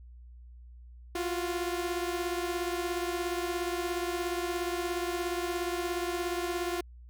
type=beating tone pair; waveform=sawtooth; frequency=346.9 / 363.9 Hz; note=F4 / F#4; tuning=-12 / -29 cents; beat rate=17 Hz; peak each=-28 / -32 dBFS; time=1.15-6.81 s; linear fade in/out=5 ms; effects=added 60 Hz sine -47 dBFS peak until 7.09 s